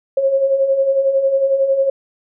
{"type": "beating tone pair", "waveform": "sine", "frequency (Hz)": [533, 544], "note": ["C5", "C#5"], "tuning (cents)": [32, -33], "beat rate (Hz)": 11, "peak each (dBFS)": [-21, -13], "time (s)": [0.17, 1.9], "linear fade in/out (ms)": 5, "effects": []}